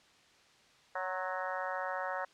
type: harmonic tone with a mistuned harmonic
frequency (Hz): 185.7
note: F#3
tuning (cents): +7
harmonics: 3 / 4 / 5 / 6 / 7 / 8 / 9 / 10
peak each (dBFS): -40 / -41 / -42 / -43 / -43 / -44 / -45 / -45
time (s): 0.95-2.25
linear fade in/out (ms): 5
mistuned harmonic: 6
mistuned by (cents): -42
effects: white hiss -63 dBFS RMS until 2.33 s + low-pass 5000 Hz 12 dB/octave